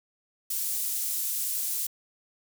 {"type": "high-pass noise", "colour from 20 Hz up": "pink", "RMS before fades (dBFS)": -30, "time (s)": [0.5, 1.87], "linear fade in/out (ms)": 5, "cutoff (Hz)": 9800, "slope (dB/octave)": 12, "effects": []}